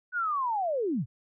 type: linear sweep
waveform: sine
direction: down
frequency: 1500 to 92 Hz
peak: -26 dBFS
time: 0.12-1.06 s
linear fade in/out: 50 ms
effects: none